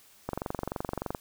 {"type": "click train", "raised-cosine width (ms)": 1, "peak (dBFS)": -17, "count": 21, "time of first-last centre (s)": [0.29, 1.148], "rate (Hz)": 23.3, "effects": ["white hiss -58 dBFS RMS until 1.2 s"]}